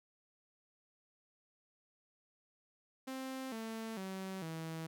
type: tone with pitch steps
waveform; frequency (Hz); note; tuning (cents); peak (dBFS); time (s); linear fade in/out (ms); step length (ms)
sawtooth; 263 / 223.7 / 190.32 / 161.9; C4 / A3 / F#3 / E3; +9 / +29 / +49 / -31; -37; 3.07-4.87; 10; 450
effects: none